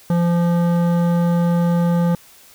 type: tone with hard clipping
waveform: triangle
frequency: 172.1 Hz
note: F3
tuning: 25 cents flat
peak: -16 dBFS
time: 0.1-2.15 s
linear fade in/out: 2 ms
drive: 17 dB
effects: white hiss -47 dBFS RMS until 2.54 s